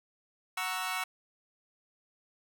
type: chord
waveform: 20% pulse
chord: F# dominant seventh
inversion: none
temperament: equal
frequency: 740 / 932.3 / 1108.7 / 1318.5 Hz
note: F#5 / A#5 / C#6 / E6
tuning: 0 / 0 / 0 / 0 cents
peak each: -33 / -35 / -33 / -32 dBFS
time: 0.57-1.04 s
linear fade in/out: 5 ms
effects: none